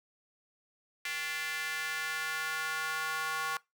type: tone with high-pass filter sweep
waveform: square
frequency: 158.1 Hz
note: D#3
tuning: 28 cents sharp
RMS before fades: -35 dBFS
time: 1.05-3.57 s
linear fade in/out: 2 ms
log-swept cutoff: 2000 to 1200 Hz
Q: 2.7
effects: noise-tail reverb RT60 0.2 s tail -22 dB re dry